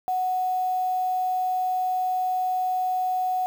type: tone with quantisation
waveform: sine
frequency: 740 Hz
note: F#5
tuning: in tune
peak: -22 dBFS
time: 0.08-3.46 s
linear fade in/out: 0 ms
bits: 7
effects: none